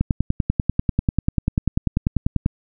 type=click train; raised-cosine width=5 ms; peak=-5 dBFS; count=26; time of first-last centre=0.01-2.461 s; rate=10.2 Hz; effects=none